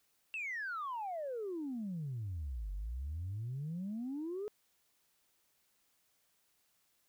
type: exponential two-way sweep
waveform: sine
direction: down then up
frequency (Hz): 2724 to 46.32 to 430.9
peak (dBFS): -36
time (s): 0.34-4.48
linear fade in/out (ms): 0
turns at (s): 2.72
effects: tanh soft clip ceiling -34 dBFS + white hiss -75 dBFS RMS until 7.08 s